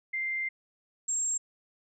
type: tone pair in turn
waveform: sine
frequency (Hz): 2093 / 7489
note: C7 / A#8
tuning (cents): 0 / +7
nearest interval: octave + minor seventh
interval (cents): 2207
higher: second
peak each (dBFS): -29 / -27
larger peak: second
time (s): 0.13-0.49 / 1.08-1.38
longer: first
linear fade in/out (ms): 10
effects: none